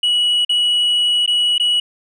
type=tone with dropouts; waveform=sine; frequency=2928 Hz; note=F#7; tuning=19 cents flat; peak=-10 dBFS; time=0.03-1.8 s; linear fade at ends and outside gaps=5 ms; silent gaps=0.449-0.493 / 1.262-1.276 / 1.581-1.598 s; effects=tanh soft clip ceiling -12 dBFS